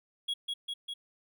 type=tone with echo; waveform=triangle; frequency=3322 Hz; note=G#7; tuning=in tune; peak=-28 dBFS; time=0.28-0.34 s; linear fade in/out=10 ms; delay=200 ms; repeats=3; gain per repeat=-2 dB; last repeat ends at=0.94 s; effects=none